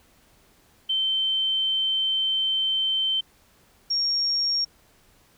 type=tone pair in turn; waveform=sine; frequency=3100 / 5556 Hz; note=G7 / F8; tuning=-20 / -10 cents; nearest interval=minor seventh; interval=1010 cents; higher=second; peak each=-21 dBFS; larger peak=neither; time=0.89-3.21 / 3.9-4.65 s; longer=first; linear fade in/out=10 ms; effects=pink hiss -59 dBFS RMS until 5.37 s